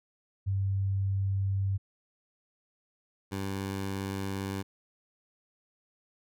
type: tone pair in turn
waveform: sine / 15% pulse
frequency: 97.5 / 97.5 Hz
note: G2 / G2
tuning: -9 / -9 cents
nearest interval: unison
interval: 0 cents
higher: neither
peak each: -26 dBFS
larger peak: neither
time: 0.46-1.78 / 3.31-4.63 s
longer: neither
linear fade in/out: 20 ms
effects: none